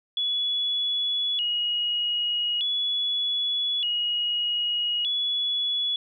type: tone with vibrato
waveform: sine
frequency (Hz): 3136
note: G7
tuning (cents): 0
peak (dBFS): -23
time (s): 0.17-5.96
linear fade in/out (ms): 2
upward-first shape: square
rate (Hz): 0.41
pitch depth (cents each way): 140
effects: none